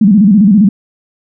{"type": "tone with vibrato", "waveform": "sine", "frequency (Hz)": 203.1, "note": "G#3", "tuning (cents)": -38, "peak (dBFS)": -3, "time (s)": [0.01, 0.69], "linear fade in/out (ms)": 5, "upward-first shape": "square", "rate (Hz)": 15, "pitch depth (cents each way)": 130, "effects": []}